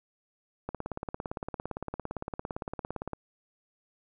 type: click train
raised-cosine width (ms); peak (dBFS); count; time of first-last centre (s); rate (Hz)
1; -20; 44; 0.69-3.133; 17.6
effects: none